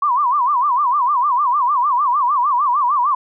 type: tone with vibrato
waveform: sine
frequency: 1072 Hz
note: C6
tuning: 42 cents sharp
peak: -13 dBFS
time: 0.02-3.15 s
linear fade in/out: 5 ms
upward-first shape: sine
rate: 6.6 Hz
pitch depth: 200 cents each way
effects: none